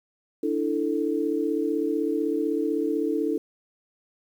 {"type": "chord", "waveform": "sine", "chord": "D suspended second", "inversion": "none", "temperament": "equal with one note detuned", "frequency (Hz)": [293.7, 329.6, 441.8], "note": ["D4", "E4", "A4"], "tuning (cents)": [0, 0, 7], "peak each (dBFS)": -27, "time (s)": [0.43, 3.38], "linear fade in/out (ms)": 5, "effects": ["9-bit"]}